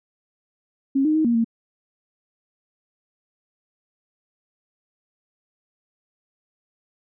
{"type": "tone with pitch steps", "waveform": "sine", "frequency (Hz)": [271.8, 308.1, 314.2, 235.6, 229], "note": ["C#4", "D#4", "D#4", "A#3", "A#3"], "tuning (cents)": [-34, -17, 17, 19, -31], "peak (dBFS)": -16, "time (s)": [0.95, 1.445], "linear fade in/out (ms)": 10, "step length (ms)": 99, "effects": []}